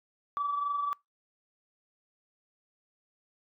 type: tone pair together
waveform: sine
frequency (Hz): 1151.2 / 1174.7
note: D6 / D6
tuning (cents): -35 / 0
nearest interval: unison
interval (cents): 35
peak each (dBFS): -28 / -38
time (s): 0.37-0.93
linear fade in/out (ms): 0
effects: noise-tail reverb RT60 0.2 s tail -26 dB re dry + tanh soft clip ceiling -22 dBFS